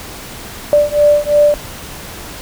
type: beating tone pair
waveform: sine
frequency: 587.3 / 590.2 Hz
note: D5 / D5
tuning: 0 / +8 cents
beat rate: 2.9 Hz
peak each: -11 dBFS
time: 0.73-1.54 s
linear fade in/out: 0 ms
effects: pink hiss -30 dBFS RMS until 2.41 s